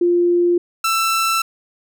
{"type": "tone pair in turn", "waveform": ["sine", "sawtooth"], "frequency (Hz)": [349.2, 1333.3], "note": ["F4", "E6"], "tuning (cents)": [0, 19], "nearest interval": "octave + major seventh", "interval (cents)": 2319, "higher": "second", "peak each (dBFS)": -12, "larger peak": "neither", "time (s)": [[0.01, 0.58], [0.84, 1.42]], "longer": "second", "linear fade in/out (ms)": 5, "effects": []}